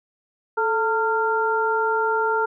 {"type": "tone cluster", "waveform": "sine", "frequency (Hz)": [438.1, 905, 1387], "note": ["A4", "A5", "F6"], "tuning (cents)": [-7, 48, -12], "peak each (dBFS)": -23, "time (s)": [0.57, 2.46], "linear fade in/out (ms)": 10, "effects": []}